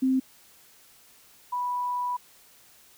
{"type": "tone pair in turn", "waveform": "sine", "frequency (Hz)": [261.6, 984.3], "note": ["C4", "B5"], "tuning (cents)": [0, -6], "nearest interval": "octave + major seventh", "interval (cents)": 2294, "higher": "second", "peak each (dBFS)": [-20, -26], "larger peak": "first", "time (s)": [[0.02, 0.2], [1.52, 2.17]], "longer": "second", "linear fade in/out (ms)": 10, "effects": ["white hiss -56 dBFS RMS until 2.97 s"]}